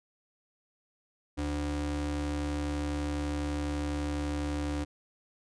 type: ring-modulated tone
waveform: square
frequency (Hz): 110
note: A2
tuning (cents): 0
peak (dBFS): -28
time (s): 1.37-4.85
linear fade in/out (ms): 20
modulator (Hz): 184
effects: resampled to 22050 Hz